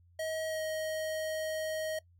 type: tone with pitch glide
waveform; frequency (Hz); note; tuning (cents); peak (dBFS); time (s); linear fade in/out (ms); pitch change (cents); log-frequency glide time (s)
square; 636 to 628.7; D#5 to D#5; +38 to +18; -34; 0.19-1.99; 5; -20; 0.47-0.6
effects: noise-tail reverb RT60 0.1 s tail -20 dB re dry + added 87 Hz sine -60 dBFS peak until 2.19 s